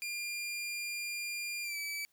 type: tone with pitch glide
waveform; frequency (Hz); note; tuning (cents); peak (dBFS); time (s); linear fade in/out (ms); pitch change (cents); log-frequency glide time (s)
sawtooth; 2400 to 2302; D7 to D7; +37 to -35; -33; 0.02-2.05; 0; -72; 1.63-1.77
effects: white hiss -73 dBFS RMS until 2.12 s